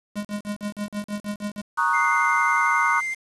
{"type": "tone with tremolo", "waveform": "square", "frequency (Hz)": 206.6, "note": "G#3", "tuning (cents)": -9, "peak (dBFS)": -26, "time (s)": [0.15, 1.62], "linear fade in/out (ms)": 20, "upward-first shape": "sine", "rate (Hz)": 6.3, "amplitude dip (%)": 100}
{"type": "chord", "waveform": "sine", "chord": "D# minor seventh", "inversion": "second", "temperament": "equal", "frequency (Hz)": [932.3, 1108.7, 1244.5, 1480], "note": ["A#5", "C#6", "D#6", "F#6"], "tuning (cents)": [0, 0, 0, 0], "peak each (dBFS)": -24, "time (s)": [1.77, 3.01], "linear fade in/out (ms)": 20}
{"type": "tone with vibrato", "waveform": "triangle", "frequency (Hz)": 2093, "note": "C7", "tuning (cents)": 0, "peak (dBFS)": -23, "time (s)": [1.93, 3.15], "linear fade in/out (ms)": 20, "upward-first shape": "square", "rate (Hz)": 11, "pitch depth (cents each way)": 8}
{"effects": ["resampled to 24000 Hz", "7-bit"]}